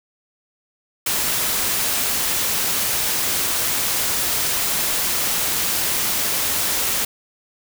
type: noise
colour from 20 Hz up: white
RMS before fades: -21 dBFS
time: 1.06-7.05 s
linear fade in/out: 5 ms
effects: none